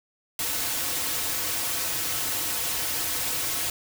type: noise with comb filter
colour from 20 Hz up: white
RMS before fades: -28 dBFS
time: 0.39-3.7 s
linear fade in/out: 2 ms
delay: 5 ms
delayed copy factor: -0.85
effects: none